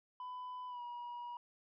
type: tone with pitch glide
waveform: sine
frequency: 1000 to 962.6 Hz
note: B5 to B5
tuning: +21 to -45 cents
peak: -40 dBFS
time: 0.2-1.37 s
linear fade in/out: 2 ms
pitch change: -66 cents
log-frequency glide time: 0.68-0.82 s
effects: tanh soft clip ceiling -42 dBFS